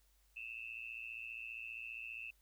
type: tone with amplitude modulation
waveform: sine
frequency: 2637 Hz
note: E7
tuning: in tune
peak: -40 dBFS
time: 0.36-2.31 s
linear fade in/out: 10 ms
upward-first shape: sine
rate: 115 Hz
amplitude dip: 95%
effects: added 50 Hz sine -70 dBFS peak until 2.41 s + white hiss -75 dBFS RMS until 2.41 s